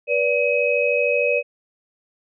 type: tone cluster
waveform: sine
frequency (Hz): 485.9 / 579 / 2541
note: B4 / D5 / D#7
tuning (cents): -28 / -25 / +36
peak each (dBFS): -21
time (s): 0.07-1.43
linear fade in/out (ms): 50
effects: none